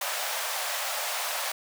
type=high-pass noise; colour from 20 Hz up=pink; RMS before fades=-31 dBFS; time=0.01-1.52 s; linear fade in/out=5 ms; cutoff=570 Hz; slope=48 dB/octave; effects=none